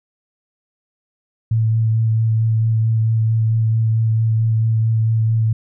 sine tone with vibrato, 111.8 Hz, A2, 28 cents sharp, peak -13 dBFS, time 1.51-5.53 s, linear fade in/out 5 ms, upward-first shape sine, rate 4.5 Hz, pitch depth 15 cents each way, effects none

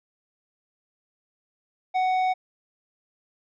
sine tone with tanh clipping, 744 Hz, F#5, 9 cents sharp, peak -22 dBFS, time 1.94-2.34 s, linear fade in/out 20 ms, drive 9 dB, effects none

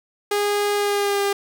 sawtooth tone with pitch glide, 410.6 to 401 Hz, G#4 to G4, -20 to +39 cents, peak -15 dBFS, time 0.31-1.33 s, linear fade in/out 5 ms, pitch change -41 cents, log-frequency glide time 0.75-1.22 s, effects 7-bit

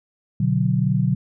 sine chord, B minor, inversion none, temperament equal, 123.47 / 146.83 / 185 Hz, B2 / D3 / F#3, 0 / 0 / 0 cents, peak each -21 dBFS, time 0.4-1.15 s, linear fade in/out 5 ms, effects none

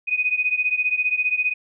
sine beating tone pair, 2489 / 2504 Hz, D#7 / D#7, 0 / +10 cents, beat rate 15 Hz, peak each -21 / -23 dBFS, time 0.07-1.54 s, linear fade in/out 20 ms, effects none

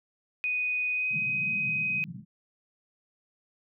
sine tone with pitch glide, 2489 to 2515 Hz, D#7 to D#7, 0 to +18 cents, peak -26 dBFS, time 0.44-2.04 s, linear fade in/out 0 ms, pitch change +18 cents, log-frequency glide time 0.92-1.1 s
pink band-pass noise, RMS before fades -41 dBFS, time 1.1-2.25 s, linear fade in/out 50 ms, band 130 to 210 Hz, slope 48 dB/octave
effects none

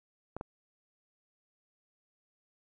clicks, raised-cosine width 1 ms, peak -24 dBFS, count 2, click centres 0.366 / 0.411 s, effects none

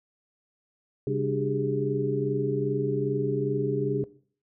sine tone cluster, 135.3 / 200.3 / 296.9 / 386.5 / 409 Hz, C#3 / G3 / D4 / G4 / G#4, -42 / +38 / +19 / -24 / -26 cents, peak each -29 / -36 / -32 / -33 / -29 dBFS, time 1.07-4.04 s, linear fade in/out 2 ms, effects noise-tail reverb RT60 0.5 s tail -19 dB re dry

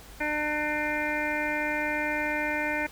harmonic tone, 300 Hz, D4, 37 cents sharp, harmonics 1 / 2 / 3 / 5 / 6 / 7 / 8, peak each -34 / -34 / -34 / -34 / -34 / -34 / -34 dBFS, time 0.2-2.87 s, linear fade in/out 10 ms, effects added 50 Hz sine -49 dBFS peak until 2.91 s + pink hiss -49 dBFS RMS until 2.91 s

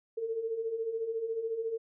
sine beating tone pair, 440.2 / 454.2 Hz, A4 / A#4, +1 / -45 cents, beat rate 14 Hz, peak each -39 / -32 dBFS, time 0.17-1.78 s, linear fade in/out 10 ms, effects none

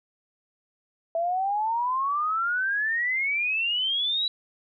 sine exponential sweep, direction up, 657 to 3951 Hz, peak -23 dBFS, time 1.15-4.28 s, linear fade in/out 2 ms, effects none

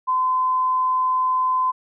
sine tone, 1024 Hz, C6, 38 cents flat, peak -17 dBFS, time 0.07-1.72 s, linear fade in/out 20 ms, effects none

